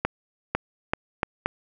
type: accelerating click train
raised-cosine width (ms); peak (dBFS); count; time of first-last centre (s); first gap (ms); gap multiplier
0.5; -7; 5; 0.05-1.46; 500; 0.77
effects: none